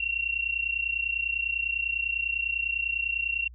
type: tone pair together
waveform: sine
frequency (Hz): 2723 / 2753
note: F7 / F7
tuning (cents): -44 / -25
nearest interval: unison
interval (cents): 19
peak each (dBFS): -29 / -29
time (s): 0-3.48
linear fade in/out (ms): 5
effects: added 60 Hz sine -44 dBFS peak until 3.54 s